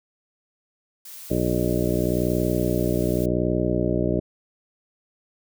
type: noise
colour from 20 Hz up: blue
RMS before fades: -40 dBFS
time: 1.05-3.26 s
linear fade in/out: 5 ms
type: harmonic tone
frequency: 60.9 Hz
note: B1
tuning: 24 cents flat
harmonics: 1 / 2 / 3 / 4 / 5 / 6 / 7 / 9 / 10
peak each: -30 / -28 / -27 / -31 / -27 / -27 / -30 / -33 / -29 dBFS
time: 1.3-4.2 s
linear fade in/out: 10 ms
effects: none